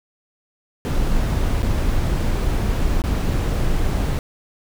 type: noise with dropouts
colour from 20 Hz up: brown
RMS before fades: -19 dBFS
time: 0.85-4.19 s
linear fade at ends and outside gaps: 0 ms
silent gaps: 1.624-1.63 / 3.019-3.039 s
effects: none